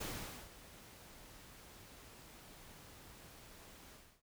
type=noise with ADSR envelope; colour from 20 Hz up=pink; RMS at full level=-42 dBFS; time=0-4.22 s; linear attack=12 ms; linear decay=470 ms; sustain=-15 dB; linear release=300 ms; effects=none